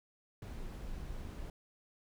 brown noise, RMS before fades -43 dBFS, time 0.42-1.5 s, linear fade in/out 2 ms, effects none

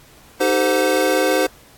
square tone cluster, 309.6 / 388.2 / 442.6 / 516 / 730 Hz, D#4 / G4 / A4 / C5 / F#5, -9 / -17 / +10 / -24 / -24 cents, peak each -23 / -22 / -27 / -19 / -25 dBFS, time 0.4-1.47 s, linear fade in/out 10 ms, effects pink hiss -48 dBFS RMS until 1.77 s + AAC 64 kbps

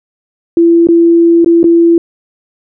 sine tone with dropouts, 337.1 Hz, E4, 39 cents sharp, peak -3 dBFS, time 0.57-1.98 s, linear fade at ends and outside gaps 2 ms, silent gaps 0.871-0.887 / 1.446-1.46 / 1.631-1.641 s, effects none

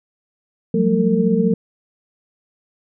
sine tone cluster, 178.3 / 193.5 / 223.5 / 453.7 Hz, F3 / G3 / A3 / A#4, +36 / -22 / +27 / -47 cents, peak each -19 dBFS, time 0.74-1.54 s, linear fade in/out 5 ms, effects none

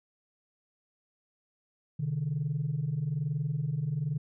sine tone pair together, 130.81 / 151.94 Hz, C3 / D#3, 0 / -41 cents, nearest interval minor third, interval 259 cents, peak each -32 / -29 dBFS, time 1.99-4.18 s, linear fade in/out 10 ms, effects tanh soft clip ceiling -23 dBFS

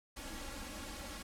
pink noise with comb filter, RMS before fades -45 dBFS, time 0.16-1.23 s, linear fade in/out 10 ms, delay 3.6 ms, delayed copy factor +0.9, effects low-pass 11000 Hz 12 dB/octave

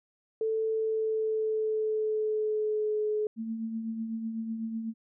sine tone with pitch glide, 441.8 to 425.3 Hz, A4 to G#4, +7 to +41 cents, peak -26 dBFS, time 0.41-3.27 s, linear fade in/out 2 ms, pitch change -66 cents, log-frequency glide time 0.69-3.03 s
sine tone with tremolo, 224.6 Hz, A3, 36 cents sharp, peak -29 dBFS, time 3.36-4.94 s, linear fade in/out 50 ms, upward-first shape triangle, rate 8 Hz, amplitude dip 50%
effects none

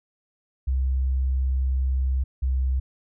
sine tone pair in turn, 65.41 / 65.06 Hz, C2 / C2, 0 / -9 cents, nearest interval unison, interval 9 cents, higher first, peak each -20 / -20 dBFS, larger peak neither, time 0.67-2.24 / 2.42-2.8 s, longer first, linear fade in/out 10 ms, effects none

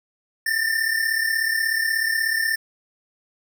square tone pair together, 1785 / 1821.5 Hz, A6 / A#6, +24 / -41 cents, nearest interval unison, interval 35 cents, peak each -22 / -26 dBFS, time 0.46-2.56 s, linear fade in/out 5 ms, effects none

